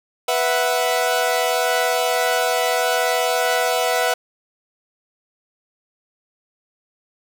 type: chord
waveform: sawtooth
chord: B suspended fourth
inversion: none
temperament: equal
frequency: 493.9 / 659.3 / 740 Hz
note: B4 / E5 / F#5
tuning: 0 / 0 / 0 cents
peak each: -18 dBFS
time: 0.28-4.14 s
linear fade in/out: 5 ms
effects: none